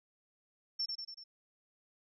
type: tone with echo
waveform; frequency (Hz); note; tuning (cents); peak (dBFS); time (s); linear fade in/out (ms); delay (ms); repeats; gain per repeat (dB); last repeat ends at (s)
sine; 5410; E8; +44; -32; 0.79-0.86; 10; 95; 4; -4; 1.24
effects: none